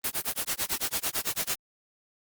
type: noise with tremolo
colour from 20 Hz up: white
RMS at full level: -27 dBFS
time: 0.04-1.55 s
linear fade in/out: 2 ms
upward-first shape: sine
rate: 9 Hz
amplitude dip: 100%
effects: Opus 24 kbps